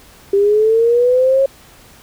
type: linear sweep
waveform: sine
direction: up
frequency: 393.2 to 547 Hz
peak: -9 dBFS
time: 0.33-1.46 s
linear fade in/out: 5 ms
effects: pink hiss -44 dBFS RMS until 2.02 s